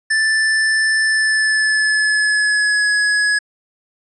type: tone with pitch glide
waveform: square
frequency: 1761 to 1682.4 Hz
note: A6 to G#6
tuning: +1 to +22 cents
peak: -14 dBFS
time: 0.1-3.39 s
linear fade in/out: 10 ms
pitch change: -79 cents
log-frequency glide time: 1.04-2.9 s
effects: resampled to 24000 Hz